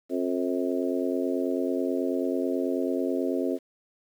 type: harmonic tone with a mistuned harmonic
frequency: 89.2 Hz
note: F2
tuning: 37 cents sharp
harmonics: 3 / 4 / 5 / 6 / 7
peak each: -28 / -30 / -32 / -34 / -35 dBFS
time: 0.09-3.59 s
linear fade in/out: 50 ms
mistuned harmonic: 7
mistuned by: +48 cents
effects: 9-bit